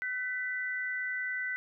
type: tone pair together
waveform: sine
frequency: 1512.8 / 1983 Hz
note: F#6 / B6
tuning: +38 / +7 cents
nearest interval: perfect fourth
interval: 469 cents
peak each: -35 / -34 dBFS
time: 0.02-1.56 s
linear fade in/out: 0 ms
effects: none